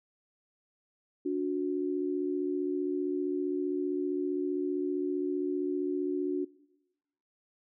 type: tone pair together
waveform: sine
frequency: 289.6 / 364.9 Hz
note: D4 / F#4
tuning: -24 / -24 cents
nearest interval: major third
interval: 400 cents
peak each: -31 / -31 dBFS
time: 1.25-6.45 s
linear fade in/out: 10 ms
effects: noise-tail reverb RT60 1.0 s tail -21 dB re dry